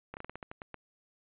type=slowing click train; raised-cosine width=0.5 ms; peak=-26 dBFS; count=10; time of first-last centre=0.14-0.743 s; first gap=29 ms; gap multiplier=1.2; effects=resampled to 8000 Hz